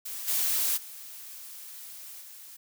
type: noise with level steps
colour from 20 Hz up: blue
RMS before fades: -37 / -27 / -44 / -47 dBFS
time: 0.05-2.57 s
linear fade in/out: 10 ms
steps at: 0.27 / 0.76 / 2.2 s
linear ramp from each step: 20 ms
effects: none